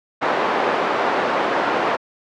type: band-pass noise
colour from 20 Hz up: white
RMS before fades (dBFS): -20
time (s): 0.21-1.97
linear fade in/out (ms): 20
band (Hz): 360 to 1000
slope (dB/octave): 12
effects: low-pass 5000 Hz 12 dB/octave